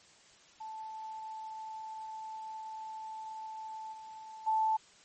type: tone with level steps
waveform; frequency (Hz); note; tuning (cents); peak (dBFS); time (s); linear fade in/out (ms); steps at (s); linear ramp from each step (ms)
sine; 877; A5; -6; -40 / -45 / -26; 0.6-4.77; 10; 3.92 / 4.46; 20
effects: white hiss -60 dBFS RMS until 5.04 s + MP3 32 kbps